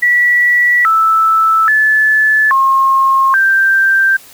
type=tone with pitch steps; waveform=sine; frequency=1946 / 1316 / 1733 / 1074 / 1572 Hz; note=B6 / E6 / A6 / C6 / G6; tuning=-26 / -3 / -27 / +45 / +4 cents; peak=-7 dBFS; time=0.02-4.17 s; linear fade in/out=10 ms; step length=830 ms; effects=white hiss -39 dBFS RMS until 4.33 s